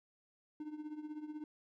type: tone with tremolo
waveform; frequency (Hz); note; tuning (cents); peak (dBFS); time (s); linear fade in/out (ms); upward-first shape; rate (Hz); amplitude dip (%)
triangle; 303.4; D#4; -44; -37; 0.6-1.44; 2; triangle; 16; 80
effects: none